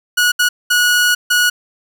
sawtooth tone bursts at uneven times, 1459 Hz, F#6, 25 cents flat, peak -7 dBFS, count 4, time 0.17-0.32 / 0.39-0.49 / 0.7-1.15 / 1.3-1.5 s, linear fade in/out 10 ms, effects none

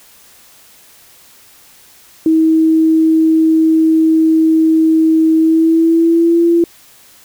sine tone with pitch glide, 320 to 339 Hz, D#4 to E4, +49 to +49 cents, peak -7 dBFS, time 2.26-6.64 s, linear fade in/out 2 ms, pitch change +100 cents, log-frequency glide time 5.38-6.44 s, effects white hiss -44 dBFS RMS until 7.24 s

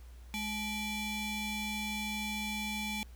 30% pulse ring-modulated tone, 1069 Hz, C6, 37 cents sharp, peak -29 dBFS, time 0.34-3.03 s, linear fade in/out 0 ms, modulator 1280 Hz, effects added 60 Hz sine -48 dBFS peak until 3.15 s + pink hiss -63 dBFS RMS until 3.15 s

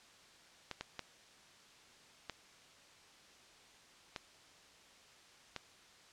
clicks, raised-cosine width 0.2 ms, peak -23 dBFS, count 6, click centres 0.713 / 0.81 / 0.993 / 2.297 / 4.162 / 5.563 s, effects white hiss -61 dBFS RMS until 6.12 s + low-pass 6000 Hz 12 dB/octave

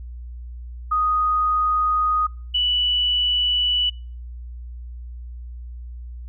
sine tone pair in turn, 1244.5 / 2960 Hz, D#6 / F#7, 0 / 0 cents, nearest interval octave + minor third, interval 1500 cents, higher second, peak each -17 dBFS, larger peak neither, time 0.91-2.27 / 2.54-3.9 s, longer neither, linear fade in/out 10 ms, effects noise-tail reverb RT60 0.4 s tail -26 dB re dry + added 60 Hz sine -32 dBFS peak until 6.28 s

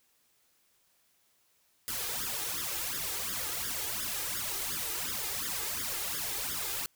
white noise with flanger, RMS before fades -35 dBFS, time 1.88-6.86 s, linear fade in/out 0 ms, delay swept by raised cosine 0.58 to 2.48 ms, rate 2.8 Hz, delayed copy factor +1, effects white hiss -70 dBFS RMS until 6.95 s

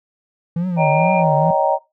triangle tone with vibrato, 164.81 Hz, E3, in tune, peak -15 dBFS, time 0.56-1.51 s, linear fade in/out 5 ms, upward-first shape triangle, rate 2.2 Hz, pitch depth 220 cents each way
sine chord, Eb dominant seventh, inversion third, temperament just, 560 / 622.3 / 777.8 / 933.4 Hz, Db5 / Eb5 / G5 / Bb5, +18 / 0 / -14 / +2 cents, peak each -19 dBFS, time 0.76-1.79 s, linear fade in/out 50 ms
sine tone, 2397 Hz, D7, 35 cents sharp, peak -24 dBFS, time 0.77-1.24 s, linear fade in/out 50 ms
effects noise-tail reverb RT60 0.2 s tail -17 dB re dry

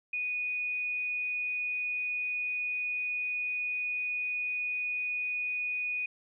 sine tone, 2474 Hz, D#7, 10 cents flat, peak -30 dBFS, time 0.13-6.06 s, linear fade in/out 5 ms, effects none

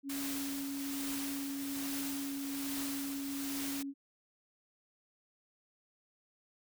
sine tone, 277.2 Hz, C#4, in tune, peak -37 dBFS, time 0.03-3.94 s, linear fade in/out 50 ms
white noise with tremolo, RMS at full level -40 dBFS, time 0.09-3.83 s, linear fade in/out 10 ms, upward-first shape triangle, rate 1.2 Hz, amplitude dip 55%
effects none

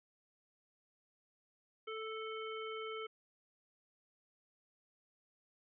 harmonic tone, 440 Hz, A4, in tune, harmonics 1 / 3 / 5 / 7, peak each -43 / -46 / -50 / -51 dBFS, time 1.87-3.07 s, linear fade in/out 10 ms, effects none

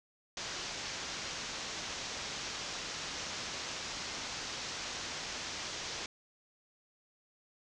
white low-pass noise, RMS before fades -41 dBFS, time 0.37-6.06 s, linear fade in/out 2 ms, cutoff 6600 Hz, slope 48 dB/octave, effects none

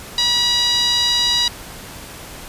sawtooth tone with band-pass filter, 966 Hz, B5, 39 cents flat, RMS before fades -17 dBFS, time 0.18-1.48 s, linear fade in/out 2 ms, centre 4300 Hz, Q 9, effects pink hiss -35 dBFS RMS until 2.48 s + resampled to 32000 Hz

